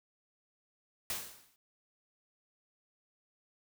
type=noise with exponential decay; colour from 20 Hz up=white; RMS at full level=-34 dBFS; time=1.1-1.56 s; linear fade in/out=1 ms; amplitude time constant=100 ms; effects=none